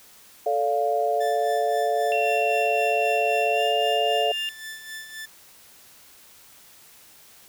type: chord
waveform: sine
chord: D minor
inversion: second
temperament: equal with one note detuned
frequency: 440 / 576.6 / 698.5 Hz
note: A4 / D5 / F5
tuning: 0 / -32 / 0 cents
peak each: -26 / -26 / -23 dBFS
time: 0.46-4.32 s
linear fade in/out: 5 ms
type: tone with tremolo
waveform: sawtooth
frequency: 1760 Hz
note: A6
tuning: in tune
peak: -30 dBFS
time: 1.2-5.26 s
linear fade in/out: 10 ms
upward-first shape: sine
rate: 3.8 Hz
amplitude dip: 60%
type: tone with pitch glide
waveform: sine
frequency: 2725 to 2802 Hz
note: F7 to F7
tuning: -43 to +5 cents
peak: -26 dBFS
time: 2.12-4.49 s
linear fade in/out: 0 ms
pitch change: +48 cents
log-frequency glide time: 3.52-3.64 s
effects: white hiss -51 dBFS RMS until 7.48 s